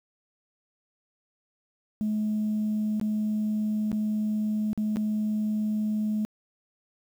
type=tone with dropouts; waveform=sine; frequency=213.5 Hz; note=G#3; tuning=48 cents sharp; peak=-23 dBFS; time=2.01-6.25 s; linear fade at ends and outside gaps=0 ms; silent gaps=2.998-3.013 / 3.917-3.928 / 4.731-4.776 / 4.96-4.969 s; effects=tanh soft clip ceiling -21 dBFS + 9-bit